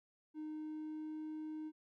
triangle tone with pitch glide, 308.1 to 310.2 Hz, D#4 to D#4, -17 to -5 cents, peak -39 dBFS, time 0.34-1.72 s, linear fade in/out 50 ms, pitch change +12 cents, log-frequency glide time 0.44-1.21 s, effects tanh soft clip ceiling -36 dBFS

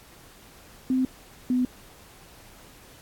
sine tone pair in turn, 258.6 / 250.9 Hz, C4 / B3, -20 / +28 cents, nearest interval minor second, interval 52 cents, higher first, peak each -20 dBFS, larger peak neither, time 0.9-1.05 / 1.5-1.65 s, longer neither, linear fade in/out 2 ms, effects pink hiss -51 dBFS RMS until 3.01 s + AAC 64 kbps

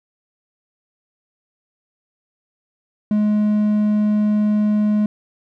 triangle tone, 210.5 Hz, G#3, 24 cents sharp, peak -12 dBFS, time 3.11-5.06 s, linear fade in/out 2 ms, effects none

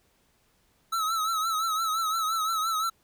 square tone with vibrato, 1303 Hz, E6, 20 cents flat, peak -26 dBFS, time 0.92-2.9 s, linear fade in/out 10 ms, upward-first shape triangle, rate 5.8 Hz, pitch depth 77 cents each way, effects pink hiss -67 dBFS RMS until 3.03 s

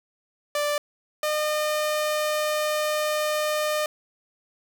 sawtooth tone pair in turn, 588 / 607.3 Hz, D5 / D#5, +2 / -42 cents, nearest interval minor second, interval 56 cents, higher second, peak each -19 dBFS, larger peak neither, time 0.55-0.78 / 1.23-3.86 s, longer second, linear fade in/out 2 ms, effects none

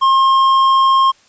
sine tone with hard clipping, 1069 Hz, C6, 37 cents sharp, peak -10 dBFS, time 0.01-1.12 s, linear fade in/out 20 ms, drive 6 dB, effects white hiss -51 dBFS RMS until 1.28 s + resampled to 16000 Hz

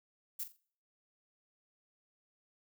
violet noise with echo, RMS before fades -38 dBFS, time 0.39-0.44 s, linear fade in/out 10 ms, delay 43 ms, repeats 3, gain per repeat -11 dB, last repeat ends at 0.569 s, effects noise-tail reverb RT60 0.5 s tail -22 dB re dry

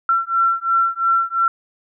sine beating tone pair, 1353 / 1355.9 Hz, E6 / E6, +45 / +48 cents, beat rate 2.9 Hz, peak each -18 / -18 dBFS, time 0.09-1.48 s, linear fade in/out 2 ms, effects none

